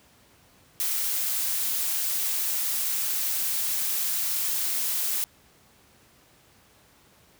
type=noise; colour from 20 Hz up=blue; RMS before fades=-27 dBFS; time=0.8-5.24 s; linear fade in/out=0 ms; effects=pink hiss -58 dBFS RMS until 7.39 s + high-pass 60 Hz 12 dB/octave